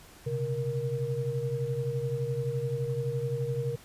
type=tone cluster; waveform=sine; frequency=125.7 / 137.4 / 469.5 Hz; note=B2 / C#3 / A#4; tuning=+31 / -15 / +12 cents; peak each=-33 / -33 / -32 dBFS; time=0.26-3.76 s; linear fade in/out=10 ms; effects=pink hiss -53 dBFS RMS until 3.84 s + resampled to 32000 Hz